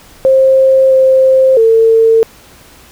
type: tone with pitch steps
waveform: sine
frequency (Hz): 530 / 526 / 450.6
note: C5 / C5 / A4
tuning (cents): +22 / +9 / +41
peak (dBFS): -4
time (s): 0.25-2.23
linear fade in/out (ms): 0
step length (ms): 660
effects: pink hiss -40 dBFS RMS until 2.91 s